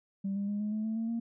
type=tone with pitch steps; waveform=sine; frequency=196 / 200.7 / 205.5 / 210.4 / 215.5 / 220.6 / 225.9 / 231.3 Hz; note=G3 / G3 / G#3 / G#3 / A3 / A3 / A3 / A#3; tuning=0 / +41 / -18 / +23 / -36 / +5 / +46 / -13 cents; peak=-29 dBFS; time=0.24-1.2 s; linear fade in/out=10 ms; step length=120 ms; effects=tanh soft clip ceiling -27 dBFS